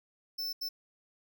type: tone bursts at uneven times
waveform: square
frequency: 5300 Hz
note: E8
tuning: 9 cents sharp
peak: -34 dBFS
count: 2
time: 0.38-0.53 / 0.61-0.69 s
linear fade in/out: 10 ms
effects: none